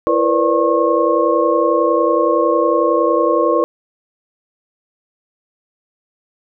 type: tone cluster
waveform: sine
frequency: 334.8 / 475.1 / 506 / 585 / 1086 Hz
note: E4 / A#4 / B4 / D5 / C#6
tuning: +27 / +33 / +42 / -7 / -36 cents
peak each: -18 dBFS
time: 0.07-3.64 s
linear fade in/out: 0 ms
effects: none